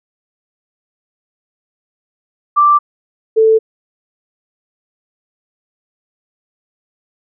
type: tone pair in turn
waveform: sine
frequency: 1174.7 / 442.3 Hz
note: D6 / A4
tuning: 0 / +9 cents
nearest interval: octave + perfect fourth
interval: 1691 cents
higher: first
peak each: -6 dBFS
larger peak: neither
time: 2.56-2.79 / 3.36-3.59 s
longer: neither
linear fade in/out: 20 ms
effects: none